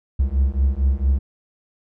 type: beating tone pair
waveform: triangle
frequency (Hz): 65.41 / 69.81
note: C2 / C#2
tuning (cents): 0 / +13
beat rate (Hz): 4.4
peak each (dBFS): -17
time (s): 0.19-1.19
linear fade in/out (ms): 10
effects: none